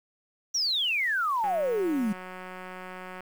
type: exponential sweep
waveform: sine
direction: down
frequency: 5920 to 196 Hz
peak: -24 dBFS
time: 0.54-2.13 s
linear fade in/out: 10 ms
type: click train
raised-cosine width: 0.5 ms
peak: -26 dBFS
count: 326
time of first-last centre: 1.44-3.206 s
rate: 184 Hz
effects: 8-bit